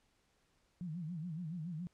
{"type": "tone with vibrato", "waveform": "sine", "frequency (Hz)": 166.4, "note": "E3", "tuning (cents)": 17, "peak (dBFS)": -39, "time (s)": [0.81, 1.87], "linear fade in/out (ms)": 0, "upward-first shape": "sine", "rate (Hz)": 7.1, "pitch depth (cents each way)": 160, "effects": ["pink hiss -75 dBFS RMS until 1.93 s", "low-pass 9000 Hz 12 dB/octave"]}